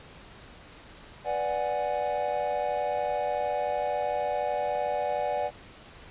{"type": "chord", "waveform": "triangle", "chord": "G# half-diminished seventh", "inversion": "first", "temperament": "equal", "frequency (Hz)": [493.9, 587.3, 740, 830.6], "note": ["B4", "D5", "F#5", "G#5"], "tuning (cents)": [0, 0, 0, 0], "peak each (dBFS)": [-33, -28, -29, -32], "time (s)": [1.24, 5.51], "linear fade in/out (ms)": 50, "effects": ["pink hiss -49 dBFS RMS until 6.1 s", "resampled to 8000 Hz"]}